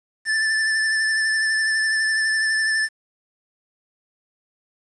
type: tone with vibrato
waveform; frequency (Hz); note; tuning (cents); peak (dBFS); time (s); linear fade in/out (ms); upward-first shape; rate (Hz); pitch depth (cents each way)
square; 1760; A6; 0; -19; 0.25-2.89; 50; triangle; 12; 27
effects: resampled to 22050 Hz + 8-bit